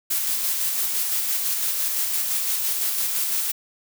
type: noise with tremolo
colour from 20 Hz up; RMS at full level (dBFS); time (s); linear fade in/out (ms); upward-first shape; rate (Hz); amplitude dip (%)
blue; -23; 0.1-3.52; 10; square; 5.9; 25
effects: none